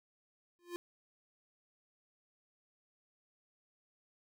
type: tone with exponential growth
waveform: square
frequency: 349.2 Hz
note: F4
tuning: in tune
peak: -36 dBFS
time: 0.59-0.76 s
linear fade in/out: 0 ms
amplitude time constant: 36 ms
effects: none